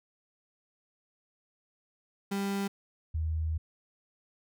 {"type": "tone pair in turn", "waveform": ["35% pulse", "sine"], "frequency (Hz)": [198.2, 79.48], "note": ["G3", "D#2"], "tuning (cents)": [19, 37], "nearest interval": "octave + major third", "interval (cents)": 1582, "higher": "first", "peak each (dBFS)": [-28, -28], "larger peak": "neither", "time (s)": [[2.31, 2.68], [3.14, 3.58]], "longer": "second", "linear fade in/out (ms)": 10, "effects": []}